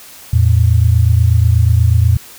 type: tone pair together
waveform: sine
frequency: 84.2 / 112.46 Hz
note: E2 / A2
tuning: +37 / +38 cents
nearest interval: perfect fourth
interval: 501 cents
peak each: -10 dBFS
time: 0.33-2.17 s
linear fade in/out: 5 ms
effects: white hiss -37 dBFS RMS until 2.38 s